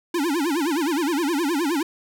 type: tone with vibrato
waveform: square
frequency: 311.1 Hz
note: D#4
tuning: in tune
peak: -21 dBFS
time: 0.14-1.83 s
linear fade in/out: 5 ms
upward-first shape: sine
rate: 9.6 Hz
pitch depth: 230 cents each way
effects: none